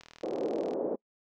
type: click train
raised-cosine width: 0.2 ms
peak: -31 dBFS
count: 30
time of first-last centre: 0.01-0.735 s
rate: 40 Hz
type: band-pass noise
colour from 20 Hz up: pink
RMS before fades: -32 dBFS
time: 0.23-0.96 s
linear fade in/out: 10 ms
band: 320 to 560 Hz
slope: 24 dB/octave
effects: noise-tail reverb RT60 0.1 s tail -26 dB re dry